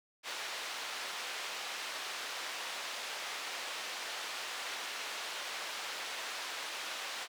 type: band-pass noise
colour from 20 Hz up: white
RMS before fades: -41 dBFS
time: 0.23-7.28 s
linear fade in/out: 50 ms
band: 560 to 3900 Hz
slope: 12 dB/octave
effects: none